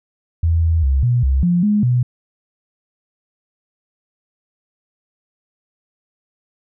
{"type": "tone with pitch steps", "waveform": "sine", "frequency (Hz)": [82.7, 81.9, 67.5, 121.8, 66.7, 175.2, 208.6, 123.7], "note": ["E2", "E2", "C#2", "B2", "C2", "F3", "G#3", "B2"], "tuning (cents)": [6, -11, -45, -24, 34, 6, 8, 3], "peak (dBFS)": -12, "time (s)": [0.43, 2.03], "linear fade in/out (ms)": 5, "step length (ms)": 200, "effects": []}